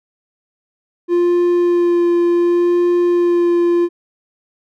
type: tone with vibrato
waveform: triangle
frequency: 348.3 Hz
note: F4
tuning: 5 cents flat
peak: -9 dBFS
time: 1.08-3.89 s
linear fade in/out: 50 ms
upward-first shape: sine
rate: 0.68 Hz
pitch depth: 12 cents each way
effects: none